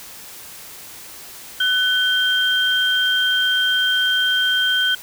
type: tone pair together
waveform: sine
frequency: 1500 / 3174 Hz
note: F#6 / G7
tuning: +23 / +21 cents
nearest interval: octave + minor second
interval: 1298 cents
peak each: -18 dBFS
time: 1.6-4.95 s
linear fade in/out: 5 ms
effects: white hiss -38 dBFS RMS until 5.02 s